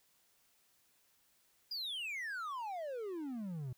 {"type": "exponential sweep", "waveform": "triangle", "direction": "down", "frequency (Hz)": [4978, 119.7], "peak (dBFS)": -37, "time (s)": [1.71, 3.73], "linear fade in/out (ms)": 5, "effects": ["white hiss -72 dBFS RMS until 3.77 s"]}